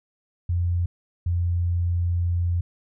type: tone pair in turn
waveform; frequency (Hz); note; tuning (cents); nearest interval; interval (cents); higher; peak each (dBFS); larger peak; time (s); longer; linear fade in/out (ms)
sine; 87.31 / 86.99; F2 / F2; 0 / -6; unison; 6; first; -20 / -20; neither; 0.49-0.86 / 1.26-2.61; second; 5
effects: none